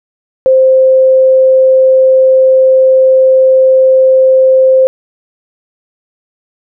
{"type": "tone", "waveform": "sine", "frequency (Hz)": 523.3, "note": "C5", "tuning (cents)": 0, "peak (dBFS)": -3, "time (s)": [0.46, 4.87], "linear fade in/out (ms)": 0, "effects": []}